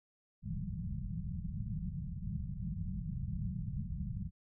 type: low-pass noise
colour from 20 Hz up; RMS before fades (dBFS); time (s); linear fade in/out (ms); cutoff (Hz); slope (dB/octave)
white; -39; 0.42-4.31; 50; 200; 96
effects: none